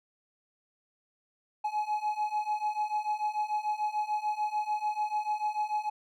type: beating tone pair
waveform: triangle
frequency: 842 / 848.8 Hz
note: G#5 / G#5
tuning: +24 / +38 cents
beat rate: 6.8 Hz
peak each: -31 / -29 dBFS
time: 1.64-5.9 s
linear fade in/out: 10 ms
effects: none